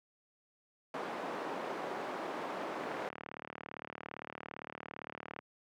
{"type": "band-pass noise", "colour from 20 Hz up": "white", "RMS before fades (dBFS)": -40, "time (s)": [0.94, 3.09], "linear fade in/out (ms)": 2, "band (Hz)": [250, 930], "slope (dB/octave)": 12}
{"type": "click train", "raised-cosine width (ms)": 0.5, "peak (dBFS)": -27, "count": 98, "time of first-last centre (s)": [2.81, 5.39], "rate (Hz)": 37.6}
{"effects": ["high-pass 150 Hz 12 dB/octave"]}